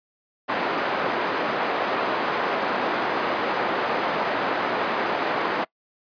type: band-pass noise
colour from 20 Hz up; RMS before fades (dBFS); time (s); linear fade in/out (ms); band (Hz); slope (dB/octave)
white; -25; 0.48-5.65; 20; 290 to 1200; 12
effects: noise-tail reverb RT60 0.1 s tail -24 dB re dry + resampled to 11025 Hz